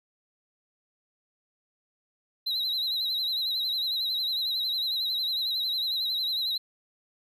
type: tone with vibrato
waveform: triangle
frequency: 3951 Hz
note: B7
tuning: in tune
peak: -25 dBFS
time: 2.46-6.58 s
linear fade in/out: 10 ms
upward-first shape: sine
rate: 11 Hz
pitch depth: 76 cents each way
effects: none